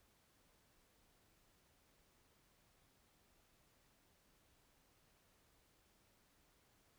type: silence
effects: pink hiss -74 dBFS RMS until 6.98 s